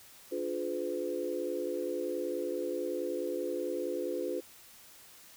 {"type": "chord", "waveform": "sine", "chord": "D diminished seventh", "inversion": "none", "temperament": "just", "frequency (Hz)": [293.7, 352.4, 422.9, 507.5], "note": ["D4", "F4", "Ab4", "Cb5"], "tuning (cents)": [0, 16, 31, 47], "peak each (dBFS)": [-40, -36, -39, -36], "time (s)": [0.31, 4.41], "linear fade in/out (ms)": 20, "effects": ["white hiss -55 dBFS RMS until 5.36 s"]}